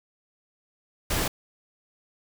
pink noise, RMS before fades -26 dBFS, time 1.1-1.28 s, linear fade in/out 5 ms, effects none

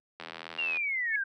click train, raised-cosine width 0.3 ms, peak -23 dBFS, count 48, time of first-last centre 0.2-0.77 s, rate 82.4 Hz
sine linear sweep, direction down, 2819 to 1541 Hz, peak -28 dBFS, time 0.58-1.24 s, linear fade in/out 10 ms
sine tone with exponential growth, 2200 Hz, C#7, 14 cents flat, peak -25 dBFS, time 1.02-1.16 s, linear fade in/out 5 ms, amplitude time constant 29 ms
effects added 50 Hz sine -70 dBFS peak until 1.32 s + high-pass 300 Hz 12 dB/octave

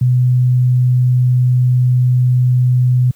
sine tone, 125.4 Hz, B2, 27 cents sharp, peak -8 dBFS, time 0.01-3.11 s, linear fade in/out 5 ms, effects white hiss -52 dBFS RMS until 3.15 s + high-pass 80 Hz 12 dB/octave

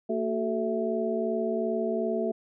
sine tone cluster, 226.9 / 374 / 436.7 / 661 Hz, A#3 / F#4 / A4 / E5, -47 / +19 / -13 / +5 cents, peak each -31 dBFS, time 0.09-2.32 s, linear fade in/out 10 ms, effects none

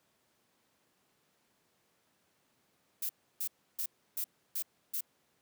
violet noise bursts, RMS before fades -35 dBFS, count 6, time 3.02-5.008 s, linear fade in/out 5 ms, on 73 ms, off 310 ms, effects pink hiss -73 dBFS RMS until 5.41 s + high-pass 150 Hz 12 dB/octave

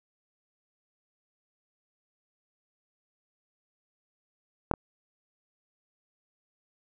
clicks, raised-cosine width 1 ms, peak -7 / -16 dBFS, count 2, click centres 4.713 / 4.738 s, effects none

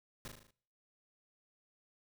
pink noise with echo, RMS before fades -45 dBFS, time 0.25-0.28 s, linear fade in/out 2 ms, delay 38 ms, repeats 6, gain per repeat -4 dB, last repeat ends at 0.508 s, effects noise-tail reverb RT60 0.7 s tail -25 dB re dry

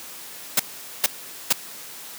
white noise bursts, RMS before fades -17 dBFS, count 3, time 0.57-1.528 s, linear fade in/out 5 ms, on 26 ms, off 440 ms, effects white hiss -39 dBFS RMS until 2.18 s + high-pass 150 Hz 12 dB/octave

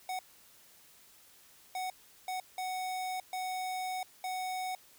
square tone bursts at uneven times, 743 Hz, F#5, 7 cents sharp, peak -35 dBFS, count 6, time 0.09-0.19 / 1.75-1.9 / 2.28-2.4 / 2.58-3.2 / 3.33-4.03 / 4.24-4.75 s, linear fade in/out 2 ms, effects white hiss -60 dBFS RMS until 4.98 s

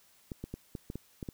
clicks, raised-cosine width 3 ms, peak -25 dBFS, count 8, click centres 0.318 / 0.44 / 0.54 / 0.752 / 0.901 / 0.956 / 1.228 / 1.288 s, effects white hiss -64 dBFS RMS until 1.33 s

